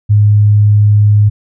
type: tone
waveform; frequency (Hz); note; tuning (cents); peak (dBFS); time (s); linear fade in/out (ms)
sine; 104.3; G#2; +8; -4; 0.09-1.3; 20
effects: none